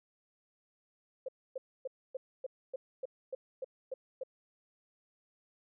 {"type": "tone bursts", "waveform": "sine", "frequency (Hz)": 523.3, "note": "C5", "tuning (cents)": 0, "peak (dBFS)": -35, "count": 11, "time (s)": [1.26, 4.235], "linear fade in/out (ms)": 5, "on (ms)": 25, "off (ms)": 270, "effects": []}